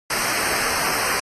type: noise with comb filter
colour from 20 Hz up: pink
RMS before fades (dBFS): -23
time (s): 0.1-1.2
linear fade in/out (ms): 5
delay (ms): 0.28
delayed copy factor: -0.9
effects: AAC 32 kbps